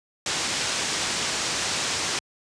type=low-pass noise; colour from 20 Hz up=white; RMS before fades=-27 dBFS; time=0.26-2.19 s; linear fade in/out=2 ms; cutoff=7400 Hz; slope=24 dB/octave; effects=high-pass 80 Hz 12 dB/octave + resampled to 22050 Hz